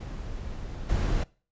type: noise with level steps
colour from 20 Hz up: brown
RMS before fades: -36 / -25 dBFS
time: 0-1.24 s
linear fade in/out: 10 ms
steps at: 0.89 s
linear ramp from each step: 10 ms
effects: noise-tail reverb RT60 0.4 s tail -23 dB re dry + resampled to 16000 Hz